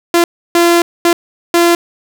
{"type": "tone bursts at uneven times", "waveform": "sawtooth", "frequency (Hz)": 342.7, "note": "F4", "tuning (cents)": -33, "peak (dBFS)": -3, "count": 4, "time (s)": [[0.14, 0.24], [0.55, 0.82], [1.05, 1.13], [1.54, 1.75]], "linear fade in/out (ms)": 2, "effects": []}